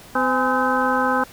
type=harmonic tone with a mistuned harmonic; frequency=255.9 Hz; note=C4; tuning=38 cents flat; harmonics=1 / 2 / 3 / 4 / 5 / 6; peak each=-24 / -24 / -24 / -24 / -24 / -24 dBFS; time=0.15-1.24 s; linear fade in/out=5 ms; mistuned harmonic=3; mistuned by=+120 cents; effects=pink hiss -44 dBFS RMS until 1.32 s